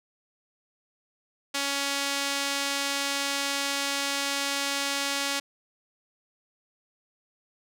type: tone with band-pass filter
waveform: sawtooth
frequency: 279.6 Hz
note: C#4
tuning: 15 cents sharp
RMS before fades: -29 dBFS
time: 1.54-5.4 s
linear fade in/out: 10 ms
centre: 4900 Hz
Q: 0.63
effects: none